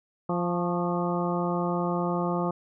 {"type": "harmonic tone with a mistuned harmonic", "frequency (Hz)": 174.61, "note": "F3", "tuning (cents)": 0, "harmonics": [1, 2, 3, 4, 5, 6, 7], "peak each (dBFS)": [-28, -31, -33, -34, -35, -36, -36], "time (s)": [0.29, 2.51], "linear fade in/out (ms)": 5, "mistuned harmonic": 6, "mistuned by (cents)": 71, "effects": []}